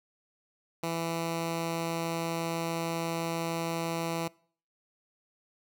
10% pulse tone, 166.2 Hz, E3, 15 cents sharp, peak -22 dBFS, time 0.83-4.28 s, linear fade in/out 5 ms, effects noise-tail reverb RT60 0.5 s tail -24 dB re dry

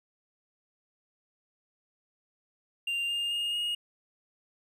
triangle tone with pitch steps, 2788 / 2814 / 2840 / 2866 Hz, F7 / F7 / F7 / F7, -4 / +12 / +28 / +44 cents, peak -27 dBFS, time 2.87-3.75 s, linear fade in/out 5 ms, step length 220 ms, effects none

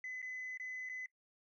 sine tone with dropouts, 2018 Hz, B6, 37 cents sharp, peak -40 dBFS, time 0.04-1.06 s, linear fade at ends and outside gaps 2 ms, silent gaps 0.218-0.226 / 0.574-0.598 / 0.89-0.896 s, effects noise-tail reverb RT60 0.1 s tail -21 dB re dry + tanh soft clip ceiling -38 dBFS

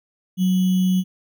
sine tone with sample-and-hold, 185 Hz, F#3, in tune, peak -15 dBFS, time 0.37-1.04 s, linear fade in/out 50 ms, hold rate 3150 Hz, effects none

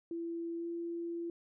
sine tone with pitch glide, 336 to 339.5 Hz, E4 to F4, +33 to -49 cents, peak -36 dBFS, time 0.11-1.3 s, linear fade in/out 2 ms, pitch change +18 cents, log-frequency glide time 0.57-0.66 s, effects none

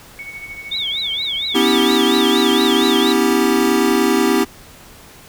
sine tone with tremolo, 2223 Hz, C#7, 4 cents sharp, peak -27 dBFS, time 0.19-1.97 s, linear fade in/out 0 ms, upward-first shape sine, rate 13 Hz, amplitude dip 60%
sine tone with vibrato, 3520 Hz, A7, in tune, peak -19 dBFS, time 0.71-3.13 s, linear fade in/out 10 ms, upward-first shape triangle, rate 4.3 Hz, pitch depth 230 cents each way
square chord, C# half-diminished seventh, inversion third, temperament equal with one note detuned, 246.9 / 277.2 / 323.6 / 392 Hz, B3 / C#4 / E4 / G4, 0 / 0 / -32 / 0 cents, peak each -19 / -21 / -19 / -18 dBFS, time 1.54-4.45 s, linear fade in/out 20 ms
effects pink hiss -42 dBFS RMS until 5.28 s

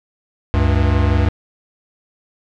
square tone pair together, 70.6 / 96.47 Hz, C#2 / G2, +32 / -27 cents, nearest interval perfect fourth, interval 541 cents, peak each -16 dBFS, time 0.54-1.29 s, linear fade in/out 0 ms, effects low-pass 3000 Hz 12 dB/octave

